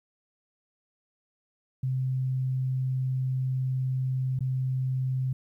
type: tone with dropouts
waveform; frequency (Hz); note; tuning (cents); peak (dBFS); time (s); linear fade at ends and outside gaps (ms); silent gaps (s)
sine; 130.1; C3; -9; -25; 1.83-5.33; 5; 4.391-4.406
effects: 11-bit